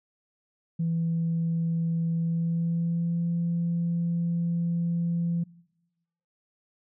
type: tone with pitch glide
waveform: sine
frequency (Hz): 165.8 to 170.07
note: E3 to F3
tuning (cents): +10 to -46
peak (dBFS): -23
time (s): 0.79-5.44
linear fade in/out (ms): 10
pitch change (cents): +44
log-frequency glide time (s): 2.15-3.27
effects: noise-tail reverb RT60 1.0 s tail -24 dB re dry + tanh soft clip ceiling -20 dBFS